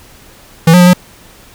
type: tone with pitch steps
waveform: square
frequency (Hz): 164.2 / 179.3 / 177.7 / 180.3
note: E3 / F3 / F3 / F#3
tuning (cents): -6 / +46 / +30 / -45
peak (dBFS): -3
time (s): 0.67-0.934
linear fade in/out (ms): 5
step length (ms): 66
effects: pink hiss -40 dBFS RMS until 1.54 s